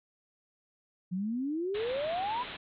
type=exponential sweep; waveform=sine; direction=up; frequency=174.61 to 1027 Hz; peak=-30 dBFS; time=1.11-2.44 s; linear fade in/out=20 ms
type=low-pass noise; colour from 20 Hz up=white; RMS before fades=-43 dBFS; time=1.74-2.57 s; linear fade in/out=10 ms; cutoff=3900 Hz; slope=96 dB/octave
effects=none